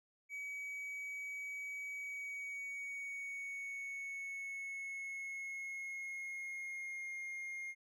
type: tone with pitch glide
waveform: triangle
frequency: 2270 to 2130 Hz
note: C#7 to C7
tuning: +41 to +30 cents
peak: -40 dBFS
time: 0.29-7.75 s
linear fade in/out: 50 ms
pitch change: -111 cents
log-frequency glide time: 1.93-7.12 s
effects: none